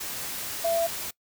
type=tone in noise; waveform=sine; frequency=670 Hz; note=E5; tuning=28 cents sharp; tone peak=-22 dBFS; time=0.64-0.87 s; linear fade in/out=10 ms; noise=white; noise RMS=-34 dBFS; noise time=0-1.11 s; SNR=+9 dB; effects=noise-tail reverb RT60 0.1 s tail -22 dB re dry